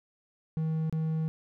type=tone with dropouts; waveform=triangle; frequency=159 Hz; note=D#3; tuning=38 cents sharp; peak=-25 dBFS; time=0.57-1.28 s; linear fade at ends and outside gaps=0 ms; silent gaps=0.897-0.926 s; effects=none